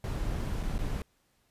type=noise with dropouts; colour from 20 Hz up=brown; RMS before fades=-32 dBFS; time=0.04-1.02 s; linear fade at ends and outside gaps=1 ms; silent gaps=0.631-0.634 / 0.781-0.789 s; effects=pink hiss -71 dBFS RMS until 1.5 s + resampled to 32000 Hz